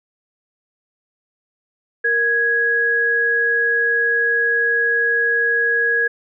sine tone pair together, 466.2 / 1661.3 Hz, A#4 / G#6, 0 / 0 cents, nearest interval octave + minor seventh, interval 2200 cents, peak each -23 / -15 dBFS, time 2.04-6.08 s, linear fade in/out 10 ms, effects none

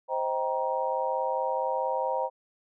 sine chord, C minor seventh, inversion none, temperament just, 523.3 / 627.9 / 784.9 / 941.9 Hz, C5 / Eb5 / G5 / Bb5, 0 / +16 / +2 / +18 cents, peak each -30 / -34 / -33 / -30 dBFS, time 0.08-2.3 s, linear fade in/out 50 ms, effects none

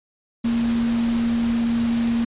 sine tone in noise, 233.1 Hz, A#3, in tune, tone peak -18 dBFS, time 0.44-2.25 s, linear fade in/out 10 ms, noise pink, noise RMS -33 dBFS, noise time 0.44-2.25 s, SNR +12 dB, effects resampled to 8000 Hz

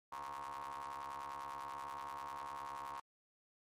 35% pulse ring-modulated tone, 69.3 Hz, C#2, in tune, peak -39 dBFS, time 0.12-3 s, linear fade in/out 5 ms, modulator 1010 Hz, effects MP3 64 kbps

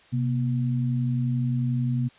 sine tone pair together, 128.69 / 240 Hz, C3 / B3, -28 / -49 cents, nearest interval major seventh, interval 1079 cents, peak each -23 / -28 dBFS, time 0.12-2.09 s, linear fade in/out 20 ms, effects white hiss -55 dBFS RMS until 2.18 s + resampled to 8000 Hz

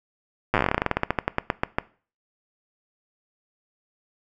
slowing click train, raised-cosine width 0.5 ms, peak -5 dBFS, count 26, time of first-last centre 0.54-1.785 s, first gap 8 ms, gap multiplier 1.13, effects noise-tail reverb RT60 0.4 s tail -20 dB re dry

